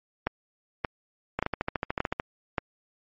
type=two click trains; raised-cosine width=0.5 ms; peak=-10 / -12 dBFS; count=5 / 12; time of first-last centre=0.27-2.582 / 1.39-2.199 s; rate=1.73 / 13.6 Hz; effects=MP3 32 kbps